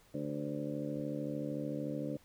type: harmonic tone with a mistuned harmonic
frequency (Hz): 73.42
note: D2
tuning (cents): 0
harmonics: 2 / 3 / 4 / 5 / 6 / 7 / 8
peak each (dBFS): -42 / -43 / -39 / -49 / -50 / -43 / -46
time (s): 0.14-2.17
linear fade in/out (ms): 5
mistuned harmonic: 8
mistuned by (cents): -29
effects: pink hiss -65 dBFS RMS until 2.24 s